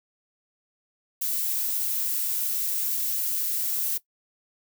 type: noise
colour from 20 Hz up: violet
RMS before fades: -27 dBFS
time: 1.21-3.98 s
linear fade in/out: 10 ms
effects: noise-tail reverb RT60 0.1 s tail -18 dB re dry